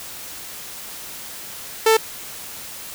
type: tone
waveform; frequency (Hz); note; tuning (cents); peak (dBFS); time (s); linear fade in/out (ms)
sawtooth; 443.7; A4; +14; -8; 1.86-1.97; 5
effects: white hiss -35 dBFS RMS until 2.94 s